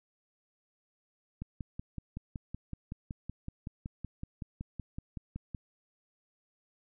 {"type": "click train", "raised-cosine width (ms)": 5, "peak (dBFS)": -26, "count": 23, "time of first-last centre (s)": [1.42, 5.548], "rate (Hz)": 5.33, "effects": []}